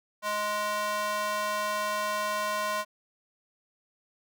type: tone with high-pass filter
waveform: square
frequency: 209.1 Hz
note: G#3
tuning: 12 cents sharp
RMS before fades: -30 dBFS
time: 0.22-2.85 s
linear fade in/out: 50 ms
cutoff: 870 Hz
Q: 2.3
effects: none